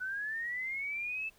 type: linear sweep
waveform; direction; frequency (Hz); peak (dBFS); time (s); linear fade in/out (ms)
sine; up; 1479 to 2647; -34; 0-1.3; 20
effects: pink hiss -64 dBFS RMS until 1.38 s